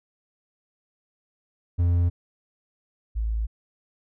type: tone pair in turn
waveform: triangle / sine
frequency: 86.9 / 54.84 Hz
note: F2 / A1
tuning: -8 / -5 cents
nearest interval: minor sixth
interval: 797 cents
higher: first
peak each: -16 / -23 dBFS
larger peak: first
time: 1.78-2.1 / 3.15-3.47 s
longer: neither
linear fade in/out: 20 ms
effects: none